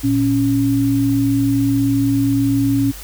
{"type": "tone pair together", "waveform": "sine", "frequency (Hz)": [116.54, 277.2], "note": ["A#2", "C#4"], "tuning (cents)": [0, 0], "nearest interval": "octave + minor third", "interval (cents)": 1500, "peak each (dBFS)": [-19, -14], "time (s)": [0.03, 2.92], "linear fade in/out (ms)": 20, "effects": ["added 50 Hz sine -34 dBFS peak until 3.03 s", "white hiss -36 dBFS RMS until 3.03 s"]}